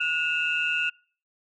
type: tone cluster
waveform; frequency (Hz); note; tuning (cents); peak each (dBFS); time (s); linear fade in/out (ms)
sine; 1452 / 2611 / 2770; F#6 / E7 / F7; -33 / -17 / -15; -27; 0-0.9; 10
effects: noise-tail reverb RT60 0.4 s tail -23 dB re dry + tanh soft clip ceiling -15 dBFS